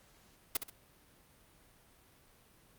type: noise with echo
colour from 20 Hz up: white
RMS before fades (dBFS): -30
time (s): 0.55-0.57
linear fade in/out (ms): 5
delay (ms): 65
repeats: 2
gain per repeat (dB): -9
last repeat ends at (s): 0.7
effects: pink hiss -64 dBFS RMS until 2.78 s + Opus 48 kbps